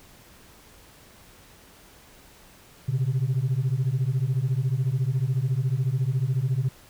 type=beating tone pair; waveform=sine; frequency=123.47 / 137.47 Hz; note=B2 / C#3; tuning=0 / -14 cents; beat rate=14 Hz; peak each=-23 dBFS; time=2.88-6.69 s; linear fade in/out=10 ms; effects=tanh soft clip ceiling -18 dBFS + pink hiss -52 dBFS RMS until 6.89 s